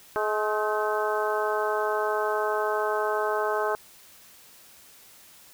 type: harmonic tone with a mistuned harmonic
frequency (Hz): 212.3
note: G#3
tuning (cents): +38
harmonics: 2 / 3 / 4 / 5 / 6 / 7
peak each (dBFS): -28 / -30 / -31 / -32 / -33 / -33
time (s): 0.16-3.75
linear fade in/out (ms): 0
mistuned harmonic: 7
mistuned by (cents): +55
effects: white hiss -52 dBFS RMS until 5.53 s